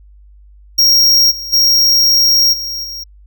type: tone with level steps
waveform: square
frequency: 5588 Hz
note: F8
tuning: in tune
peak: -7 / -23 / -8 / -20 / -24 dBFS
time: 0.78-3.04 s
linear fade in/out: 10 ms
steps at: 1.3 / 1.52 / 2.52 / 2.83 s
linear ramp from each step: 20 ms
effects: added 50 Hz sine -39 dBFS peak until 3.26 s